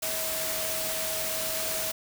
sine tone in noise, 640 Hz, D#5, 49 cents sharp, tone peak -36 dBFS, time 0.02-1.92 s, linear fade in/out 10 ms, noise white, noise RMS -31 dBFS, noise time 0.02-1.92 s, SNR -8 dB, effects none

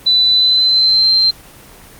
sine tone with pitch glide, 3989 to 4137 Hz, B7 to C8, +17 to -20 cents, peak -8 dBFS, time 0.06-1.31 s, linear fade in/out 10 ms, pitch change +63 cents, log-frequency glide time 0.3-1.11 s, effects pink hiss -39 dBFS RMS until 1.99 s + Opus 24 kbps

